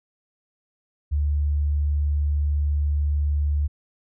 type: tone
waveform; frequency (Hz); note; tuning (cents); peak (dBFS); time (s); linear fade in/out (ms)
sine; 73.2; D2; -5; -19; 1.11-3.68; 20
effects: none